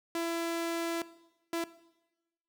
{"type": "tone bursts at uneven times", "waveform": "sawtooth", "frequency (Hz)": 335, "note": "E4", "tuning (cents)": 28, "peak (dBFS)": -27, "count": 2, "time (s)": [[0.15, 1.02], [1.53, 1.64]], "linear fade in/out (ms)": 2, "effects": ["noise-tail reverb RT60 1.0 s tail -18 dB re dry"]}